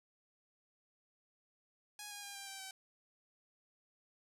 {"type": "tone with pitch steps", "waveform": "5% pulse", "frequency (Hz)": [830.6, 817.7, 805.1, 792.6, 780.4, 768.3], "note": ["G#5", "G#5", "G5", "G5", "G5", "G5"], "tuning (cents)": [0, -27, 46, 19, -8, -35], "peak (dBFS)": -34, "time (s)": [1.99, 2.71], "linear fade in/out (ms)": 2, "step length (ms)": 120, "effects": []}